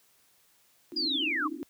pink band-pass noise, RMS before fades -37 dBFS, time 0.92-1.63 s, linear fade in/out 0 ms, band 270 to 330 Hz, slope 96 dB/octave
sine linear sweep, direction down, 4966 to 1017 Hz, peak -27 dBFS, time 0.96-1.48 s, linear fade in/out 10 ms
effects white hiss -65 dBFS RMS until 1.69 s + high-pass 60 Hz 12 dB/octave

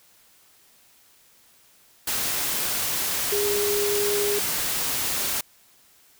sine tone in noise, 410 Hz, G#4, 22 cents flat, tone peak -23 dBFS, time 3.32-4.39 s, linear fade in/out 5 ms, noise white, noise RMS -26 dBFS, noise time 2.07-5.41 s, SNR 0 dB, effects white hiss -57 dBFS RMS until 6.19 s

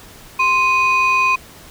sine tone pair together, 1046.5 / 2489 Hz, C6 / D#7, 0 / 0 cents, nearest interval octave + minor third, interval 1500 cents, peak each -13 dBFS, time 0.39-1.36 s, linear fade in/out 10 ms, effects tanh soft clip ceiling -9 dBFS + pink hiss -41 dBFS RMS until 1.7 s

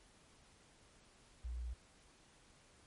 sine tone, 60 Hz, B1, 49 cents flat, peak -40 dBFS, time 1.44-1.74 s, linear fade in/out 10 ms, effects pink hiss -66 dBFS RMS until 2.86 s + MP3 48 kbps

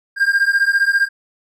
triangle beating tone pair, 1598 / 1613 Hz, G6 / G6, +33 / +49 cents, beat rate 15 Hz, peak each -14 dBFS, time 0.16-1.09 s, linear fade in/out 50 ms, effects none

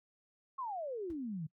sine exponential sweep, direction down, 1108.7 to 146.83 Hz, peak -37 dBFS, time 0.58-1.47 s, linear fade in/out 10 ms
brown noise with exponential decay, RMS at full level -47 dBFS, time 1.1-1.18 s, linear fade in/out 1 ms, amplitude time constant 17 ms
effects noise-tail reverb RT60 0.1 s tail -23 dB re dry

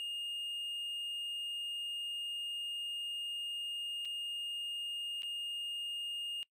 triangle tone with dropouts, 2836 Hz, F7, 26 cents sharp, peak -36 dBFS, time 0-6.43 s, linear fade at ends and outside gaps 0 ms, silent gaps 4.05-4.054 / 5.221-5.232 s, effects noise-tail reverb RT60 0.1 s tail -21 dB re dry

